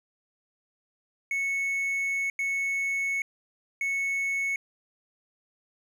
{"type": "tone bursts at uneven times", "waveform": "triangle", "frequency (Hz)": 2206, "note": "C#7", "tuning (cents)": -9, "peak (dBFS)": -24, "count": 3, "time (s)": [[1.31, 2.3], [2.39, 3.22], [3.81, 4.56]], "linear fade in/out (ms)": 2, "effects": []}